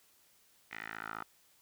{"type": "tone with band-pass filter sweep", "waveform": "10% pulse", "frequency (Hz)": 54.7, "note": "A1", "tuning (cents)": -9, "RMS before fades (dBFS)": -44, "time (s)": [0.71, 1.24], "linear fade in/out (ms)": 5, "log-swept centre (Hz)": [2100, 1200], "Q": 4, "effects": ["white hiss -67 dBFS RMS until 1.61 s"]}